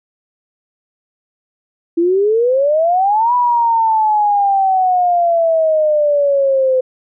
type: exponential two-way sweep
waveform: sine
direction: up then down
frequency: 330 to 987.8 to 511 Hz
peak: -10 dBFS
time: 1.97-6.81 s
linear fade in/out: 10 ms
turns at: 3.34 s
effects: none